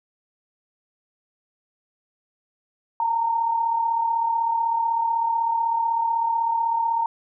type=tone pair together; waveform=sine; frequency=886 / 922 Hz; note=A5 / A#5; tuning=+12 / -19 cents; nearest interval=minor second; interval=69 cents; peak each=-29 / -20 dBFS; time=3-7.06 s; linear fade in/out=2 ms; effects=none